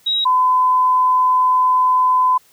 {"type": "tone pair in turn", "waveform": "sine", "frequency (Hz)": [3827, 1013.6], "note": ["A#7", "B5"], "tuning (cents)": [45, 45], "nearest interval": "octave + major seventh", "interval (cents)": 2300, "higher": "first", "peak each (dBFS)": [-15, -11], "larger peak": "second", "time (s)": [[0.06, 0.25], [0.25, 2.38]], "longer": "second", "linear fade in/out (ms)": 10, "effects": ["white hiss -53 dBFS RMS until 2.52 s"]}